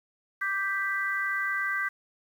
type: chord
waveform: sine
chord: G major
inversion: second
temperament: equal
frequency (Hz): 1174.7 / 1568 / 1975.5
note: D6 / G6 / B6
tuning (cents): 0 / 0 / 0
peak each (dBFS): -34 / -29 / -31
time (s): 0.41-1.89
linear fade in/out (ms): 10
effects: 9-bit